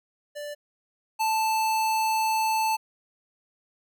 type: tone pair in turn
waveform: square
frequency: 587.3 / 880 Hz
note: D5 / A5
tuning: 0 / 0 cents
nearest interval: perfect fifth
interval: 700 cents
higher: second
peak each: -34 / -23 dBFS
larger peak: second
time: 0.35-0.55 / 1.19-2.77 s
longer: second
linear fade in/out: 20 ms
effects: none